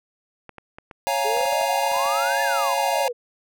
clicks, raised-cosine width 0.5 ms, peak -24 dBFS, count 12, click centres 0.493 / 0.583 / 0.785 / 0.912 / 1.371 / 1.41 / 1.456 / 1.526 / 1.613 / 1.917 / 1.964 / 2.058 s
square chord, Bb minor seventh, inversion first, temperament equal, 554.4 / 698.5 / 830.6 / 932.3 Hz, Db5 / F5 / Ab5 / Bb5, 0 / 0 / 0 / 0 cents, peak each -27 dBFS, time 1.07-3.08 s, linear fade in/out 0 ms
sine exponential two-way sweep, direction up then down, 410 to 1761 to 463.5 Hz, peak -25 dBFS, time 1.24-3.13 s, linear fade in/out 20 ms, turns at 2.42 s
effects none

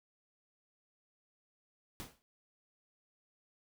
pink noise with exponential decay, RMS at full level -42 dBFS, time 2-2.22 s, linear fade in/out 0 ms, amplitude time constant 46 ms, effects none

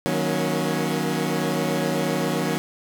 20% pulse chord, D# minor seventh, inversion none, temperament equal with one note detuned, 155.56 / 185 / 237.2 / 277.2 Hz, D#3 / F#3 / A#3 / C#4, 0 / 0 / +30 / 0 cents, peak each -22 / -22 / -23 / -24 dBFS, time 0.06-2.58 s, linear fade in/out 0 ms, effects none

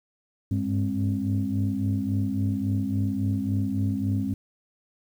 sine tone cluster, 99.3 / 102.9 / 204.3 / 266.4 Hz, G2 / G#2 / G#3 / C4, +23 / -16 / -28 / +31 cents, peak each -28 dBFS, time 0.51-4.34 s, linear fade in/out 5 ms, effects tanh soft clip ceiling -15 dBFS + 9-bit

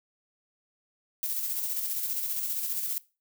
violet noise with tremolo, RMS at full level -30 dBFS, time 1.23-2.98 s, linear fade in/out 0 ms, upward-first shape square, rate 15 Hz, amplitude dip 35%, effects noise-tail reverb RT60 0.3 s tail -20 dB re dry

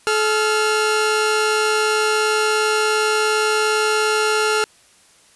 sawtooth tone pair together, 429.9 / 1387 Hz, A4 / F6, -40 / -12 cents, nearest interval octave + minor sixth, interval 2028 cents, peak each -14 / -16 dBFS, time 0.07-4.64 s, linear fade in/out 0 ms, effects white hiss -52 dBFS RMS until 5.35 s + resampled to 24000 Hz

